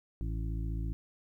harmonic tone, 55 Hz, A1, in tune, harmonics 1 / 2 / 3 / 5 / 6, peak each -33 / -39 / -43 / -47 / -49 dBFS, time 0.21-0.93 s, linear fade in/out 0 ms, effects 12-bit

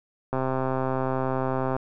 click train, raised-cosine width 1 ms, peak -13 dBFS, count 189, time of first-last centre 0.33-1.765 s, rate 131 Hz, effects none

